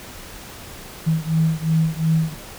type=beating tone pair; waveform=sine; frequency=159.4 / 162.2 Hz; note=D#3 / E3; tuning=+42 / -28 cents; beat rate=2.8 Hz; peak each=-19 / -20 dBFS; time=1.06-2.35 s; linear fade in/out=20 ms; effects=pink hiss -38 dBFS RMS until 2.58 s